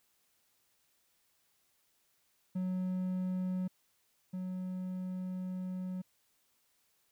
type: tone pair in turn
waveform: triangle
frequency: 184.3 / 184.3 Hz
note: F#3 / F#3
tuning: -7 / -7 cents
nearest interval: unison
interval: 0 cents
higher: neither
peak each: -30 / -34 dBFS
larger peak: first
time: 2.55-3.68 / 4.33-6.02 s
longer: second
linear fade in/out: 10 ms
effects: white hiss -74 dBFS RMS until 7.11 s